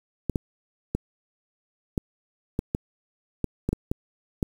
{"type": "clicks", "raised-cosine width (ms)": 3, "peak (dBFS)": -11, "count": 11, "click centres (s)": [0.297, 0.358, 0.95, 1.978, 2.591, 2.749, 3.443, 3.69, 3.73, 3.915, 4.428], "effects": ["7-bit"]}